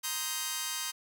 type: chord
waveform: 5% pulse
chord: C minor seventh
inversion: third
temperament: just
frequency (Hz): 941.9 / 1046.5 / 1255.8 / 1569.8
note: Bb5 / C6 / Eb6 / G6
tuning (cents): +18 / 0 / +16 / +2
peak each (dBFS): -28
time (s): 0.03-0.92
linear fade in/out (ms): 20
effects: none